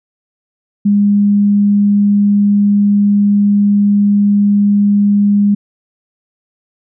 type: tone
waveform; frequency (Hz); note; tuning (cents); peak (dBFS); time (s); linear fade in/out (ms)
sine; 203.7; G#3; -33; -7; 0.85-5.55; 10
effects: none